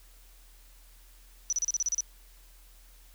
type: tone bursts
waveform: sine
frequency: 5920 Hz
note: F#8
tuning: in tune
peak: -25 dBFS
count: 9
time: 1.5-2.006 s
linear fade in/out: 0 ms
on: 26 ms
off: 34 ms
effects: added 41 Hz sine -53 dBFS peak until 3.14 s + white hiss -60 dBFS RMS until 3.14 s